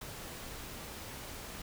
pink noise, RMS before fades -45 dBFS, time 0.01-1.62 s, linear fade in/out 5 ms, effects none

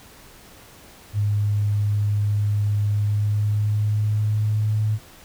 sine tone with pitch glide, 103.5 to 107.4 Hz, G#2 to A2, -5 to -41 cents, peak -18 dBFS, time 1.13-4.99 s, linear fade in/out 50 ms, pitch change +64 cents, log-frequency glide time 2.9-4.81 s, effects pink hiss -47 dBFS RMS until 5.24 s

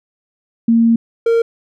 sine / triangle tone pair in turn, 230 / 461.1 Hz, A#3 / A#4, -23 / -19 cents, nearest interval octave, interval 1204 cents, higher second, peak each -8 dBFS, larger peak neither, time 0.68-0.96 / 1.26-1.42 s, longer first, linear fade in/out 5 ms, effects none

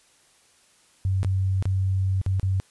sine tone with dropouts, 95.3 Hz, G2, 48 cents flat, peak -20 dBFS, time 1.05-2.6 s, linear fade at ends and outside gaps 0 ms, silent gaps 1.231-1.247 / 1.625-1.655 / 2.215-2.263 / 2.397-2.43 s, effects white hiss -59 dBFS RMS until 2.7 s + resampled to 24000 Hz

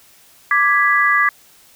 sine chord, G# diminished, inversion second, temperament equal, 1174.7 / 1661.2 / 1975.5 Hz, D6 / G#6 / B6, 0 / 0 / 0 cents, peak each -16 dBFS, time 0.51-1.29 s, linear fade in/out 2 ms, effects white hiss -49 dBFS RMS until 1.75 s

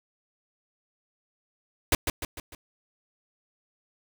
pink noise with echo, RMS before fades -21 dBFS, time 1.92-1.95 s, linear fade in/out 2 ms, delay 150 ms, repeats 4, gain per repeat -6 dB, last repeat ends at 2.55 s, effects none

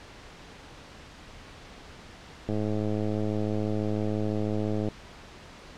click train, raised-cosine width 2 ms, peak -17 dBFS, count 255, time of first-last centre 2.49-4.886 s, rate 106 Hz, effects pink hiss -47 dBFS RMS until 5.77 s + low-pass 5000 Hz 12 dB/octave

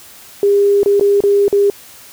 sine tone with dropouts, 403.5 Hz, G#4, 50 cents flat, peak -8 dBFS, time 0.43-1.7 s, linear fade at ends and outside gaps 1 ms, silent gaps 0.832-0.86 / 0.997-1.01 / 1.205-1.237 / 1.481-1.527 s, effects white hiss -39 dBFS RMS until 2.12 s

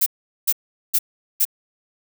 violet noise bursts, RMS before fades -17 dBFS, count 4, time 0.01-1.452 s, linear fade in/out 10 ms, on 53 ms, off 410 ms, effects none

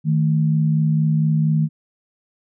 sine tone pair together, 155.98 / 220.3 Hz, D#3 / A3, +5 / +2 cents, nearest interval tritone, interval 597 cents, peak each -15 / -23 dBFS, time 0.04-1.69 s, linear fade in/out 50 ms, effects none

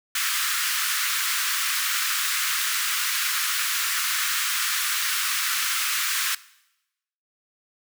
pink high-pass noise, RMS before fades -25 dBFS, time 0.15-6.35 s, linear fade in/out 5 ms, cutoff 1200 Hz, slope 48 dB/octave, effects noise-tail reverb RT60 0.9 s tail -20 dB re dry

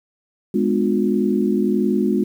sine chord, G# diminished seventh, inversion none, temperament just, 207.7 / 249.2 / 299 / 358.8 Hz, G#3 / B3 / D4 / F4, 0 / +16 / +31 / +47 cents, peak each -19 / -22 / -24 / -21 dBFS, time 0.54-2.24 s, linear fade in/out 5 ms, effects 8-bit

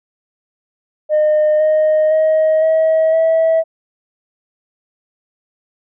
sine tone with pitch steps, 610 / 619.6 / 629.3 / 639.2 / 649.3 Hz, D#5 / D#5 / D#5 / D#5 / E5, -34 / -7 / +19 / +47 / -26 cents, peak -8 dBFS, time 1.09-3.64 s, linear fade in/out 50 ms, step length 510 ms, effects tanh soft clip ceiling -8 dBFS

